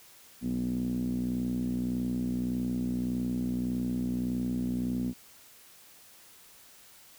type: tone with low-pass filter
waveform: 5% pulse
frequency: 61.7 Hz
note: B1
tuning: 1 cent flat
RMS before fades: -31 dBFS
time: 0.41-5.14 s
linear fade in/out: 50 ms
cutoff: 230 Hz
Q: 7.4
effects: white hiss -55 dBFS RMS until 7.18 s